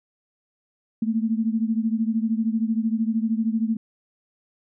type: beating tone pair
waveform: sine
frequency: 220 / 233 Hz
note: A3 / A#3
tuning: 0 / -1 cents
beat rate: 13 Hz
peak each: -22 / -25 dBFS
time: 1.02-3.77 s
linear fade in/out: 5 ms
effects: none